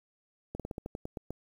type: slowing click train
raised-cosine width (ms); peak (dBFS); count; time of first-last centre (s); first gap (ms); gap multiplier
2; -24; 10; 0.55-1.306; 47; 1.14
effects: 9-bit